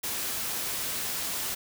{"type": "noise", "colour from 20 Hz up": "white", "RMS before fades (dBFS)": -32, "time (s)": [0.03, 1.55], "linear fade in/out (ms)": 10, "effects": []}